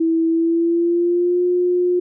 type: tone with pitch glide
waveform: sine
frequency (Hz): 327.5 to 357.1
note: E4 to F4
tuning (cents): -11 to +39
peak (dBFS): -14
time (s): 0-2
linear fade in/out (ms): 10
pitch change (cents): +150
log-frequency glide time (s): 0.28-1.43
effects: none